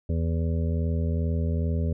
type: harmonic tone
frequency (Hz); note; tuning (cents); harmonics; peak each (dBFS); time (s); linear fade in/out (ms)
82.41; E2; 0; 1 / 2 / 3 / 5 / 6 / 7; -24 / -30 / -34 / -38 / -40 / -41; 0.09-1.93; 5
effects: none